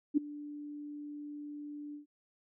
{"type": "tone with ADSR envelope", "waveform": "sine", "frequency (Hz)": 293.7, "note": "D4", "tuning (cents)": 0, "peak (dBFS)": -21, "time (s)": [0.14, 2.06], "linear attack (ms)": 33, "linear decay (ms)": 10, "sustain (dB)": -20, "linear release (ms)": 120, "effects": []}